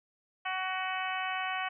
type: harmonic tone with a mistuned harmonic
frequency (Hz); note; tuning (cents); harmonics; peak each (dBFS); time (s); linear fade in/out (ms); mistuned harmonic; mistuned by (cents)
374.3; F#4; +20; 2 / 3 / 4 / 5 / 6 / 7 / 8; -36 / -38 / -39 / -40 / -41 / -41 / -42; 0.45-1.69; 10; 7; -25
effects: none